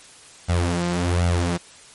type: tone with flanger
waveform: sawtooth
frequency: 87.31 Hz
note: F2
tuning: in tune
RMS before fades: -21 dBFS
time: 0.48-1.58 s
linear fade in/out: 20 ms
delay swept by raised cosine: 1.4 to 5.8 ms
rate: 1.3 Hz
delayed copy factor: +0.75
effects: white hiss -46 dBFS RMS until 1.94 s + MP3 48 kbps